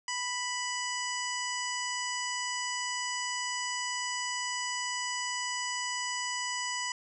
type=harmonic tone; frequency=987.8 Hz; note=B5; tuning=in tune; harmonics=1 / 2 / 3 / 5 / 6 / 7 / 8; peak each=-37 / -37 / -40 / -40 / -42 / -42 / -42 dBFS; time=0.08-6.92 s; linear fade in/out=2 ms; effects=none